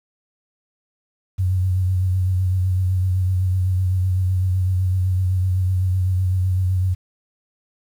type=tone with vibrato; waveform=sine; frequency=92.5 Hz; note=F#2; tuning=in tune; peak=-16 dBFS; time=1.38-6.95 s; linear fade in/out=20 ms; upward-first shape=triangle; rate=7.9 Hz; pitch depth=42 cents each way; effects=8-bit